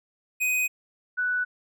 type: tone pair in turn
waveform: square / sine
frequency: 2500 / 1483.5 Hz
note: D#7 / F#6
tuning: +8 / +4 cents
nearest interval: major sixth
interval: 904 cents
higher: first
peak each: -23 dBFS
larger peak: neither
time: 0.4-0.68 / 1.17-1.45 s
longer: neither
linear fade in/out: 20 ms
effects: none